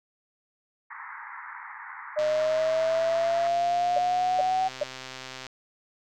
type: band-pass noise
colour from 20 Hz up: pink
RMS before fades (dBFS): -41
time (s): 0.9-3.48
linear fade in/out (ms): 10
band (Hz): 850 to 2100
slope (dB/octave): 96
type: linear sweep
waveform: sine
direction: up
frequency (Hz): 607 to 758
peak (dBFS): -22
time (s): 2.16-4.69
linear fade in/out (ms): 20
type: click train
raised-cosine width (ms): 0.2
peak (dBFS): -21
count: 427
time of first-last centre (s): 2.19-5.467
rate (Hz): 130
type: tone bursts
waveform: sine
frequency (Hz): 594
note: D5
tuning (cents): +20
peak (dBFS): -22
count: 3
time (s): 3.96-4.835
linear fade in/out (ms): 5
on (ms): 25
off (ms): 400
effects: none